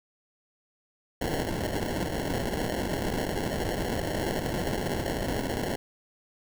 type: noise with sample-and-hold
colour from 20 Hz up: blue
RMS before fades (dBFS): -30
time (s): 1.21-5.76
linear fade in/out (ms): 2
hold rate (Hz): 1225
effects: none